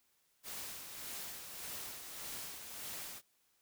white noise with tremolo, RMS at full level -44 dBFS, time 0.43-3.22 s, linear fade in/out 50 ms, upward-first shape sine, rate 1.7 Hz, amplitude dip 45%, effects white hiss -75 dBFS RMS until 3.61 s

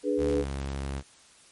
sine chord, G# diminished, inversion second, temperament equal, 293.7 / 415.3 / 493.9 Hz, D4 / G#4 / B4, 0 / 0 / 0 cents, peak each -28 dBFS, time 0.03-0.45 s, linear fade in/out 50 ms
sawtooth tone with pitch glide, 73.4 to 68.48 Hz, D2 to C#2, 0 to -20 cents, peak -27 dBFS, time 0.17-1.03 s, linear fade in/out 50 ms, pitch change -120 cents, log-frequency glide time 0.3-0.45 s
effects white hiss -56 dBFS RMS until 1.51 s + MP3 48 kbps

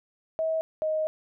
sine tone pair in turn, 642 / 624.8 Hz, E5 / D#5, -46 / +7 cents, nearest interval unison, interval 47 cents, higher first, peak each -24 dBFS, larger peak neither, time 0.39-0.61 / 0.82-1.07 s, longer second, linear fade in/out 0 ms, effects none

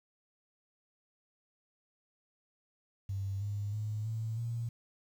sine tone with pitch steps, 97.9 / 102.29 / 106.88 / 111.68 / 116.69 Hz, G2 / G#2 / A2 / A2 / A#2, -2 / -26 / -50 / +26 / +2 cents, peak -33 dBFS, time 3.09-4.69 s, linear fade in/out 5 ms, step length 320 ms, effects 10-bit

